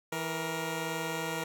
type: tone pair together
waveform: 10% pulse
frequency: 163.7 / 469.6 Hz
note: E3 / A#4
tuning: -12 / +13 cents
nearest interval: octave + tritone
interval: 1825 cents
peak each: -27 dBFS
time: 0.12-1.44 s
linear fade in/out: 5 ms
effects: none